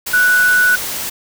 sine tone in noise, 1480 Hz, F#6, in tune, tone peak -9 dBFS, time 0.13-0.76 s, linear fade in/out 10 ms, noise white, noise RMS -23 dBFS, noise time 0.06-1.1 s, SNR +11 dB, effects none

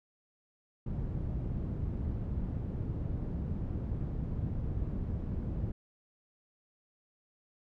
white low-pass noise, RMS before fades -35 dBFS, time 0.86-5.72 s, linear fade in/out 5 ms, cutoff 130 Hz, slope 12 dB/octave, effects none

